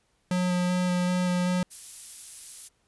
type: tone with vibrato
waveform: square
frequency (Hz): 180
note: F#3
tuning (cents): -47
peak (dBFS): -24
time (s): 0.31-1.63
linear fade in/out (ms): 2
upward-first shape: square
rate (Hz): 2.6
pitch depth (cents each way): 9
type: noise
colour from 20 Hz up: violet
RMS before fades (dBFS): -37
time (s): 1.7-2.69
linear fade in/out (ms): 20
effects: pink hiss -70 dBFS RMS until 2.87 s + resampled to 24000 Hz